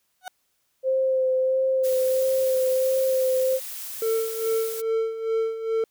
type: tone with exponential growth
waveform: 30% pulse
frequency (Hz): 740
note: F#5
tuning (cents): 0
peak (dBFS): -26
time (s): 0.21-0.28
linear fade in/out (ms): 2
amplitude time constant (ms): 15
type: tone with vibrato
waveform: sine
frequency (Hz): 522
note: C5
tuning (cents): -4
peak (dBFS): -19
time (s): 0.83-3.6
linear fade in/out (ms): 50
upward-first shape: sine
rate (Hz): 1.5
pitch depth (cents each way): 16
type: noise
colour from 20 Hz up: blue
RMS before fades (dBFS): -35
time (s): 1.83-4.82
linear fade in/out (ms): 20
type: tone with tremolo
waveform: triangle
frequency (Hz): 448.5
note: A4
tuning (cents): +33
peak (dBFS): -18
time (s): 4.02-5.84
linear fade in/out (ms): 2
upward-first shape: sine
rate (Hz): 2.4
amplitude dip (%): 70
effects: white hiss -71 dBFS RMS until 5.9 s